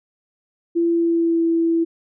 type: tone with pitch glide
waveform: sine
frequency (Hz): 338.2 to 331.8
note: E4 to E4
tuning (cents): +44 to +11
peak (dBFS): -15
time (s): 0.75-1.85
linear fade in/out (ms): 20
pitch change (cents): -33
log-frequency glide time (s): 0.88-1.43
effects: none